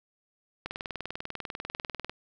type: click train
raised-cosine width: 0.3 ms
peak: -19 dBFS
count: 30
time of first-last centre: 0.66-2.096 s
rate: 20.2 Hz
effects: none